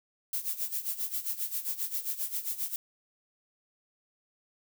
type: noise with tremolo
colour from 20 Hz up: violet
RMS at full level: -31 dBFS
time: 0.33-2.76 s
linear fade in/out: 2 ms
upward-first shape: sine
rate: 7.5 Hz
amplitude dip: 80%
effects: none